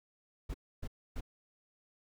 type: noise bursts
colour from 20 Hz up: brown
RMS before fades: -38 dBFS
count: 3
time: 0.49-1.209 s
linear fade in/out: 10 ms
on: 53 ms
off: 280 ms
effects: none